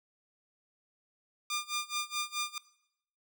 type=tone with tremolo; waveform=10% pulse; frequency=1202 Hz; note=D6; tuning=40 cents sharp; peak=-22 dBFS; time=1.5-2.58 s; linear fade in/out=2 ms; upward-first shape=sine; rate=4.7 Hz; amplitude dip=95%; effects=noise-tail reverb RT60 0.8 s tail -20 dB re dry